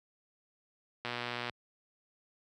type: click train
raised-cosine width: 0.3 ms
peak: -20 dBFS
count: 55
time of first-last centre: 1.05-1.496 s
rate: 121 Hz
effects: high-pass 80 Hz 12 dB/octave